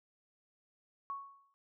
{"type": "tone with exponential decay", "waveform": "sine", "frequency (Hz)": 1108.7, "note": "C#6", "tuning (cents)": 0, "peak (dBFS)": -35, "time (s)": [1.1, 1.54], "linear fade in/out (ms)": 0, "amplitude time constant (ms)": 95, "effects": []}